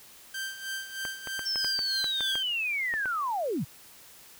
sawtooth tone with tremolo, 1568 Hz, G6, in tune, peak -28 dBFS, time 0.34-2.43 s, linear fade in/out 5 ms, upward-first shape sine, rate 3.2 Hz, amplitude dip 70%
clicks, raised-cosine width 0.5 ms, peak -22 dBFS, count 11, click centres 1.052 / 1.273 / 1.393 / 1.558 / 1.646 / 1.791 / 2.043 / 2.207 / 2.355 / 2.939 / 3.057 s
sine linear sweep, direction down, 5440 to 98 Hz, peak -27 dBFS, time 1.45-3.65 s, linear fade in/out 20 ms
effects white hiss -52 dBFS RMS until 4.39 s

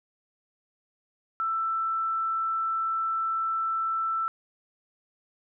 sine tone, 1329 Hz, E6, 14 cents sharp, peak -25 dBFS, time 1.4-4.28 s, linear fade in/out 0 ms, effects none

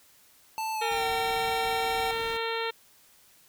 square tone with pitch glide, 882 to 767.8 Hz, A5 to G5, +4 to -36 cents, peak -30 dBFS, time 0.58-2.11 s, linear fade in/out 0 ms, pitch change -240 cents, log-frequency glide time 0.74-1.05 s
harmonic tone, 455.5 Hz, A#4, 40 cents flat, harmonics 1 / 2 / 3 / 4 / 5 / 6 / 7 / 8 / 9, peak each -32 / -35 / -37 / -38 / -39 / -40 / -40 / -41 / -42 dBFS, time 0.81-2.71 s, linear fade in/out 10 ms
pink noise, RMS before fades -44 dBFS, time 0.9-2.38 s, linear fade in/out 20 ms
effects white hiss -59 dBFS RMS until 3.48 s

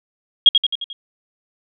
sine tone with echo, 3271 Hz, G#7, 27 cents flat, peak -4 dBFS, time 0.46-0.49 s, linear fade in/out 2 ms, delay 88 ms, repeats 5, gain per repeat -5 dB, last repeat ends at 0.93 s, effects none

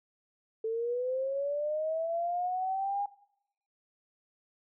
sine linear sweep, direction up, 440 to 816 Hz, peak -29 dBFS, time 0.64-3.06 s, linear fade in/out 5 ms, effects noise-tail reverb RT60 0.8 s tail -21 dB re dry

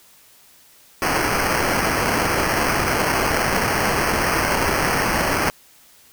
violet noise with sample-and-hold, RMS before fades -20 dBFS, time 1.02-5.5 s, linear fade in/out 0 ms, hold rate 3675 Hz, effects white hiss -51 dBFS RMS until 6.12 s

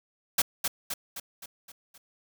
white noise with echo, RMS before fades -23 dBFS, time 0.38-0.42 s, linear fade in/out 5 ms, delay 260 ms, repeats 6, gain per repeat -5 dB, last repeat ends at 1.98 s, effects none

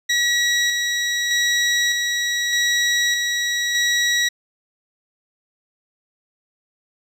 20% pulse tone with tremolo, 1920 Hz, B6, 49 cents flat, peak -11 dBFS, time 0.09-4.29 s, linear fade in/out 10 ms, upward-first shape square, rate 0.82 Hz, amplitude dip 30%, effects low-pass 10000 Hz 12 dB/octave

